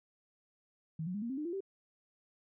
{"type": "tone with pitch steps", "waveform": "sine", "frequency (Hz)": [159.8, 181.45, 206, 234, 265.7, 301.7, 342.5, 389], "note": ["D#3", "F#3", "G#3", "A#3", "C4", "D4", "F4", "G4"], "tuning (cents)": [47, -34, -14, 7, 27, 47, -34, -13], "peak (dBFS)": -35, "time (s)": [0.99, 1.606], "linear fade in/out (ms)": 5, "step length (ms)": 77, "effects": []}